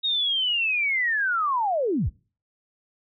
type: linear sweep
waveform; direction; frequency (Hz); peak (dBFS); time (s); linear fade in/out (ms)
sine; down; 3769 to 31.72; -21; 0.03-2.1; 20
effects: noise-tail reverb RT60 0.4 s tail -25 dB re dry